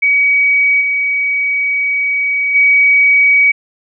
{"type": "tone with level steps", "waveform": "sine", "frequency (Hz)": 2265, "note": "C#7", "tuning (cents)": 37, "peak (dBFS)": [-8, -12, -6], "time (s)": [0.02, 3.52], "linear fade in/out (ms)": 10, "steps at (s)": [0.8, 2.54], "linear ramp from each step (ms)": 20, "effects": []}